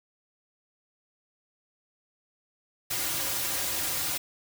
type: noise with comb filter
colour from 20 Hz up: white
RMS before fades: -30 dBFS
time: 2.9-4.18 s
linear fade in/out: 10 ms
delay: 4.6 ms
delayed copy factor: -1
effects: none